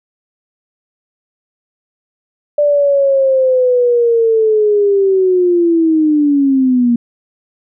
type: linear sweep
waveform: sine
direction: down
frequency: 590 to 234.5 Hz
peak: -8 dBFS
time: 2.58-6.96 s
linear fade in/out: 5 ms
effects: none